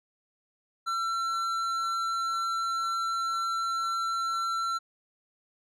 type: tone with tanh clipping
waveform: sine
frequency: 1349 Hz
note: E6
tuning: 40 cents sharp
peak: -29 dBFS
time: 0.86-4.79 s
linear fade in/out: 20 ms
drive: 11 dB
effects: none

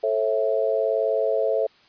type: chord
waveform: sine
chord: A major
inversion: none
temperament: equal with one note detuned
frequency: 440 / 541.1 / 659.3 Hz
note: A4 / C#5 / E5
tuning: 0 / -42 / 0 cents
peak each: -24 dBFS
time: 0.03-1.67 s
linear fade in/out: 10 ms
effects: white hiss -56 dBFS RMS until 1.88 s + resampled to 11025 Hz

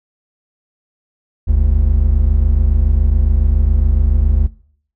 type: tone pair together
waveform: triangle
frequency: 46.25 / 73.42 Hz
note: F#1 / D2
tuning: 0 / 0 cents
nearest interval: minor sixth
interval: 800 cents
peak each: -10 dBFS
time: 1.47-4.48 s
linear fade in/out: 20 ms
effects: noise-tail reverb RT60 0.6 s tail -23 dB re dry

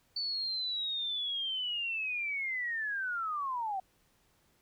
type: linear sweep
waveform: sine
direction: down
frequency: 4514 to 740 Hz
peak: -32 dBFS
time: 0.16-3.8 s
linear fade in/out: 5 ms
effects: pink hiss -70 dBFS RMS until 4.61 s

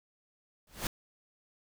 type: noise with exponential growth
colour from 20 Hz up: pink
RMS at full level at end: -29 dBFS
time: 0.67-0.87 s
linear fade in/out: 2 ms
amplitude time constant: 43 ms
effects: none

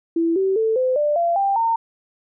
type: tone with pitch steps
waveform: sine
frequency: 332.3 / 383.9 / 443.6 / 512.5 / 592.1 / 684.1 / 790.3 / 913.1 Hz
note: E4 / G4 / A4 / C5 / D5 / F5 / G5 / A#5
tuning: +14 / -36 / +14 / -36 / +14 / -36 / +14 / -36 cents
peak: -16 dBFS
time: 0.16-1.76 s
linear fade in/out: 5 ms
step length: 200 ms
effects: none

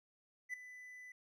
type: tone with ADSR envelope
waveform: triangle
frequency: 1997 Hz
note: B6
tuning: 19 cents sharp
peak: -35 dBFS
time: 0.49-1.12 s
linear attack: 46 ms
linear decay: 5 ms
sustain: -14 dB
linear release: 3 ms
effects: none

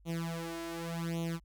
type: tone with flanger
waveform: sawtooth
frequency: 166.8 Hz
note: E3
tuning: 21 cents sharp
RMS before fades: -37 dBFS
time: 0.05-1.4 s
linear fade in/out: 50 ms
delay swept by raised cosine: 0.3 to 2.9 ms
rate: 0.87 Hz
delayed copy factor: +0.95
effects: added 50 Hz sine -58 dBFS peak until 1.44 s

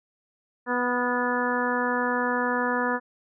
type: harmonic tone with a mistuned harmonic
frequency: 246.5 Hz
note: B3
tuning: 3 cents flat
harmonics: 1 / 2 / 3 / 4 / 5 / 6 / 7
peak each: -29 / -29 / -34 / -29 / -33 / -32 / -30 dBFS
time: 0.66-3 s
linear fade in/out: 50 ms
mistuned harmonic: 6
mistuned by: -27 cents
effects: none

